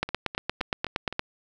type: two click trains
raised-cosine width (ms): 0.3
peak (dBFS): -18 / -9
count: 5 / 11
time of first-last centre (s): 0.09-1.126 / 0.03-1.194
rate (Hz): 3.86 / 8.59
effects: none